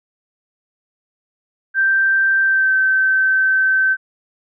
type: tone with pitch glide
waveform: sine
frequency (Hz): 1568 to 1542.8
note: G6 to G6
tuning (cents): 0 to -28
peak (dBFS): -12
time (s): 1.74-3.97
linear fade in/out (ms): 50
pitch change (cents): -28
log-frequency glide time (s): 2.44-2.74
effects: none